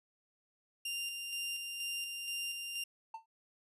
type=tone with tremolo; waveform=sawtooth; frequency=2789 Hz; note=F7; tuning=3 cents flat; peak=-33 dBFS; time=0.85-2.84 s; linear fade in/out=5 ms; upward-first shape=square; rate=2.1 Hz; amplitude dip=35%
type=tone with exponential decay; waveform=triangle; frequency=896 Hz; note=A5; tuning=31 cents sharp; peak=-36 dBFS; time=3.14-3.26 s; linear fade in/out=5 ms; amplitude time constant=25 ms
effects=resampled to 32000 Hz